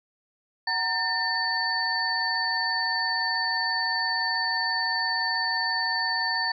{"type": "tone cluster", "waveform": "sine", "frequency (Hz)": [751, 927, 1796, 4507], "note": ["F#5", "A#5", "A6", "C#8"], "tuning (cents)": [26, -10, 35, 28], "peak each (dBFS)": [-35, -31, -27, -28], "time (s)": [0.67, 6.52], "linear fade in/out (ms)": 5, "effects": []}